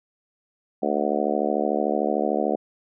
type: harmonic tone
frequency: 73.42 Hz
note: D2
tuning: in tune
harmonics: 3 / 4 / 5 / 6 / 7 / 8 / 9 / 10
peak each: -29 / -29 / -29 / -29 / -29 / -29 / -29 / -29 dBFS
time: 0.82-2.56 s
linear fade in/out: 10 ms
effects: none